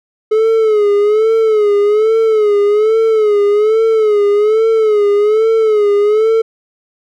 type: tone with vibrato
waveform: triangle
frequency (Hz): 427.6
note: A4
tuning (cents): -49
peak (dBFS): -6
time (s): 0.31-6.42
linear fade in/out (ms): 10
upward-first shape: sine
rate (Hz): 1.2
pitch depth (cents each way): 86
effects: none